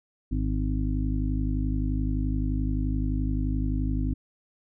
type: harmonic tone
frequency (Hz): 51.6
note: G#1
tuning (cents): -10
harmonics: 1 / 2 / 3 / 5 / 6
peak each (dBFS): -26 / -31 / -35 / -31 / -37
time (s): 0.31-4.14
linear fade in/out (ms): 10
effects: none